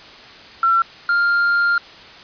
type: tone pair in turn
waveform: sine / triangle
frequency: 1353 / 1399.1 Hz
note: E6 / F6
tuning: +45 / +3 cents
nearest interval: minor second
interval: 58 cents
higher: second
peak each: -12 dBFS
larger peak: neither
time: 0.63-0.82 / 1.09-1.78 s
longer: second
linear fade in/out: 2 ms
effects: white hiss -40 dBFS RMS until 2.23 s + resampled to 11025 Hz